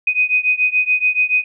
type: beating tone pair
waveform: sine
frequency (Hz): 2496 / 2503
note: D#7 / D#7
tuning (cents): +5 / +10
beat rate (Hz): 7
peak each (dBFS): -16 / -17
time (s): 0.07-1.44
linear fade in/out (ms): 5
effects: none